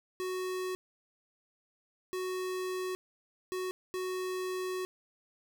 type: tone bursts at uneven times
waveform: square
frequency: 370 Hz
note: F#4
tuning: in tune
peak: -34 dBFS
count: 4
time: 0.2-0.75 / 2.13-2.95 / 3.52-3.71 / 3.94-4.85 s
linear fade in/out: 0 ms
effects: none